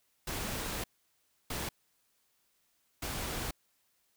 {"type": "noise bursts at uneven times", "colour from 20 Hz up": "pink", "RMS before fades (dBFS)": -37, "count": 3, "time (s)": [[0.27, 0.84], [1.5, 1.69], [3.02, 3.51]], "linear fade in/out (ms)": 5, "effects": ["white hiss -74 dBFS RMS until 4.16 s"]}